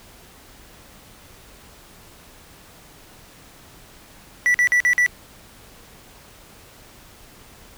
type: tone bursts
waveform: triangle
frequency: 1961 Hz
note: B6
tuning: 13 cents flat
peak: -12 dBFS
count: 5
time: 4.46-5.063 s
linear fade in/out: 0 ms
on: 83 ms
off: 47 ms
effects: pink hiss -47 dBFS RMS until 7.77 s